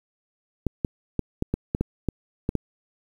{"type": "clicks", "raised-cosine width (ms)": 3, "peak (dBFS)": -10, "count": 10, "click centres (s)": [0.667, 0.848, 1.193, 1.424, 1.54, 1.749, 1.81, 2.087, 2.491, 2.553], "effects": ["8-bit"]}